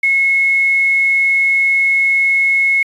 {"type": "tone with quantisation", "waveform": "sine", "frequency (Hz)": 2179, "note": "C#7", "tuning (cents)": -30, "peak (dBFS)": -10, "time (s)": [0.03, 2.83], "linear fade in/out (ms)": 5, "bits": 6, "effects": ["resampled to 24000 Hz"]}